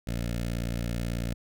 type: tone with notch filter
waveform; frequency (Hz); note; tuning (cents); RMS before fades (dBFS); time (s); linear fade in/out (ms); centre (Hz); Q
15% pulse; 58.27; A#1; 0; -31; 0.07-1.34; 5; 1000; 1.3
effects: none